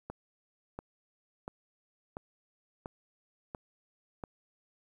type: click train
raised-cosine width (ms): 1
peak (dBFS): -25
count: 7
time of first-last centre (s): 0.1-4.238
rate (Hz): 1.45
effects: 10-bit